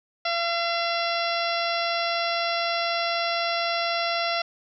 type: harmonic tone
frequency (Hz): 681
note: F5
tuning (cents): -44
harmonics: 1 / 2 / 3 / 4 / 5 / 6 / 7 / 8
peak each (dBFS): -27 / -30 / -32 / -33 / -34 / -35 / -35 / -36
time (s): 0.25-4.42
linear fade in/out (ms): 5
effects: none